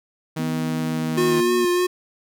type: tone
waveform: sawtooth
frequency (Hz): 158.2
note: D#3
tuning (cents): +29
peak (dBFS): -21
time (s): 0.36-1.41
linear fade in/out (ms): 10
type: tone with pitch glide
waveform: sine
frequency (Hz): 246.9 to 238.6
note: B3 to A#3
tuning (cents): 0 to +41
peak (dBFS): -24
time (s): 0.39-1.65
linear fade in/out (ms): 2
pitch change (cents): -59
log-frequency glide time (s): 0.76-1.46
type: tone with vibrato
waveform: square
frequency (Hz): 357.8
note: F4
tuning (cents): +42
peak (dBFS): -18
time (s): 1.17-1.87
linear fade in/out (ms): 10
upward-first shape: sine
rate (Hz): 3.3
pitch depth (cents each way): 21
effects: none